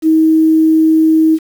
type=tone with quantisation; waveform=sine; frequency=317.7 Hz; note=D#4; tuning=36 cents sharp; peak=-6 dBFS; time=0.02-1.39 s; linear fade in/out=50 ms; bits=6; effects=none